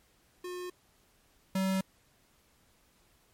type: tone pair in turn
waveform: square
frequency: 359.7 / 190.54 Hz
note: F#4 / G3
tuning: -49 / -49 cents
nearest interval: major seventh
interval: 1100 cents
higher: first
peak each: -38 / -28 dBFS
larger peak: second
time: 0.44-0.7 / 1.55-1.81 s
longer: neither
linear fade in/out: 5 ms
effects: pink hiss -67 dBFS RMS until 3.33 s + MP3 64 kbps